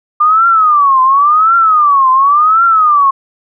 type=tone with vibrato; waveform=sine; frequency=1192 Hz; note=D6; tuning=25 cents sharp; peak=-5 dBFS; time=0.2-3.11 s; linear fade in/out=10 ms; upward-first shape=triangle; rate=0.92 Hz; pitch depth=260 cents each way; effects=none